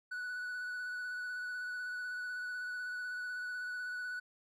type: tone with vibrato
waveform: triangle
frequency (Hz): 1480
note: F#6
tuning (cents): 0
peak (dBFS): -36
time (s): 0.11-4.2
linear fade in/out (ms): 10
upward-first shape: square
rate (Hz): 16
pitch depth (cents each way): 14
effects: none